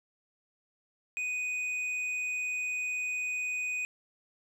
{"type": "tone with hard clipping", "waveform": "sine", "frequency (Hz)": 2489, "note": "D#7", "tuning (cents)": 0, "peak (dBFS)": -32, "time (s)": [1.17, 3.85], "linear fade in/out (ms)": 0, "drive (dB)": 5, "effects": []}